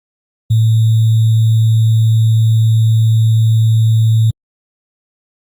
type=tone with sample-and-hold; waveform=sine; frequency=111.5 Hz; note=A2; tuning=23 cents sharp; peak=-7 dBFS; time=0.5-4.31 s; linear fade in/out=10 ms; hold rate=3675 Hz; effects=Opus 48 kbps